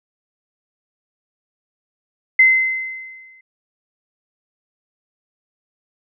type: tone with exponential decay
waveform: sine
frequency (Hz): 2060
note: C7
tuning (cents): -28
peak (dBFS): -6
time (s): 2.39-3.41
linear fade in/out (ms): 5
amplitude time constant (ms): 220
effects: none